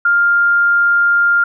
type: tone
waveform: sine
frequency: 1401 Hz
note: F6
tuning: 5 cents sharp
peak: -9 dBFS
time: 0.05-1.44 s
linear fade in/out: 5 ms
effects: none